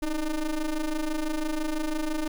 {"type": "ring-modulated tone", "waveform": "square", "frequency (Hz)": 150, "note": "D3", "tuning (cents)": 37, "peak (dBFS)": -24, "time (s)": [0.02, 2.28], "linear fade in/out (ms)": 5, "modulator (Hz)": 163, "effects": ["10-bit"]}